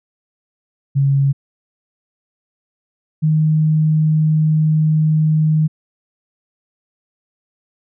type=tone pair in turn; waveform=sine; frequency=138.59 / 155.56 Hz; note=C#3 / D#3; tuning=0 / 0 cents; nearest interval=major second; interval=200 cents; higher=second; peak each=-11 dBFS; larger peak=neither; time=0.95-1.33 / 3.22-5.68 s; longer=second; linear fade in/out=20 ms; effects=none